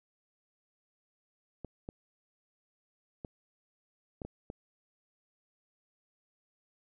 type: clicks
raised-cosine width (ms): 2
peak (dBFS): -27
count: 6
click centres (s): 1.647 / 1.889 / 3.248 / 4.218 / 4.25 / 4.501
effects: none